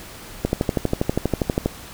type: click train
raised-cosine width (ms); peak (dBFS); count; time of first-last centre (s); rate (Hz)
2; -5; 16; 0.45-1.66; 12.4
effects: pink hiss -39 dBFS RMS until 1.93 s